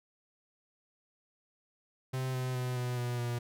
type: tone with pitch steps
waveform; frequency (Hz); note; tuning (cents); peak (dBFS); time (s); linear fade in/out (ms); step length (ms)
45% pulse; 130 / 127.99 / 126.01 / 124.06 / 122.14 / 120.25; C3 / C3 / B2 / B2 / B2 / B2; -11 / -38 / +35 / +8 / -19 / -46; -32; 2.13-3.39; 10; 210
effects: none